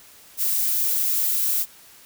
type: noise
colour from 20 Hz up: violet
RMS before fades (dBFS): -22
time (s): 0.37-1.66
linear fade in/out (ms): 50
effects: white hiss -49 dBFS RMS until 2.05 s